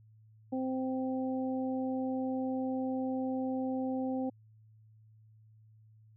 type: harmonic tone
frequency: 260 Hz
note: C4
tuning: 11 cents flat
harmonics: 1 / 2 / 3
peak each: -32 / -38 / -42 dBFS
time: 0.52-4.3 s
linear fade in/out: 10 ms
effects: added 109 Hz sine -57 dBFS peak until 6.16 s